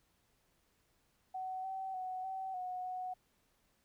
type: tone with pitch steps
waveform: sine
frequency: 750 / 765 / 743 / 763 / 732 / 737 Hz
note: F#5 / G5 / F#5 / G5 / F#5 / F#5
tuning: +23 / -42 / +7 / -47 / -19 / -7 cents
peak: -38 dBFS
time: 1.34-3.14 s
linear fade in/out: 10 ms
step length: 300 ms
effects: pink hiss -75 dBFS RMS until 3.84 s